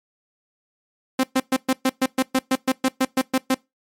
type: tone bursts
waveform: sawtooth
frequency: 261.6 Hz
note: C4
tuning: in tune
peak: -12 dBFS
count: 15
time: 1.19-3.545 s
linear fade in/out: 5 ms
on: 45 ms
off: 120 ms
effects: noise-tail reverb RT60 0.2 s tail -22 dB re dry + MP3 64 kbps